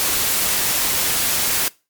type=noise; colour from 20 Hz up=white; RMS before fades=-19 dBFS; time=0-1.68 s; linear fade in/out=0 ms; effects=noise-tail reverb RT60 0.3 s tail -23 dB re dry + MP3 96 kbps